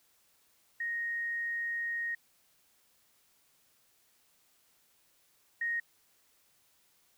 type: tone pair in turn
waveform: sine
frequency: 1867 / 1867 Hz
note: A#6 / A#6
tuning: +2 / +2 cents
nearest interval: unison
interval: 0 cents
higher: neither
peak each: -32 / -30 dBFS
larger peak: second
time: 0.8-2.15 / 5.61-5.8 s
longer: first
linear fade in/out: 5 ms
effects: white hiss -69 dBFS RMS until 7.17 s